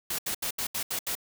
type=noise bursts; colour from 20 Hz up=white; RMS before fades=-31 dBFS; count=7; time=0.1-1.152 s; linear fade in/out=5 ms; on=86 ms; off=75 ms; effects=none